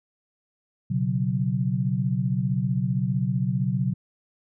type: chord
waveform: sine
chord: B suspended second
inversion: none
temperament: just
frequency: 123.47 / 138.9 / 185.21 Hz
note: B2 / C#3 / F#3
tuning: 0 / +4 / +2 cents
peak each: -26 dBFS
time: 0.9-3.94 s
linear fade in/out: 10 ms
effects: none